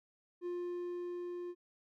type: tone with level ramp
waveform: triangle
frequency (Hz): 352.6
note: F4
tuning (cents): +17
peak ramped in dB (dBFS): -34 to -38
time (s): 0.41-1.55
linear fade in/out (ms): 50
effects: none